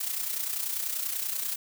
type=noise with amplitude modulation; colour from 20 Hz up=blue; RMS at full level=-29 dBFS; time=0-1.56 s; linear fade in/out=10 ms; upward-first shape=sine; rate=30.3 Hz; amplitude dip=60%; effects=none